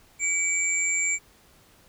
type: tone pair together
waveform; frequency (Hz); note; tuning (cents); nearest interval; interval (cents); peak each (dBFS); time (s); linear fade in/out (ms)
sine; 2293 / 7288; D7 / A#8; -42 / -40; octave + minor sixth; 2002; -25; 0.19-1.19; 50
effects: pink hiss -57 dBFS RMS until 1.88 s